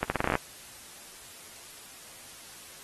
accelerating click train, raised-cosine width 0.5 ms, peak -11 dBFS, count 10, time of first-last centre 0.03-0.354 s, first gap 70 ms, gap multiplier 0.82, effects white hiss -48 dBFS RMS until 2.83 s + AAC 32 kbps

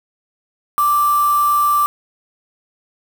sine tone with quantisation, 1174.7 Hz, D6, in tune, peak -12 dBFS, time 0.78-1.86 s, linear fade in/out 0 ms, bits 4, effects none

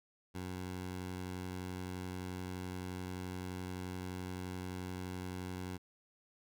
15% pulse tone, 91.6 Hz, F#2, 17 cents flat, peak -34 dBFS, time 0.34-5.78 s, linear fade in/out 20 ms, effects none

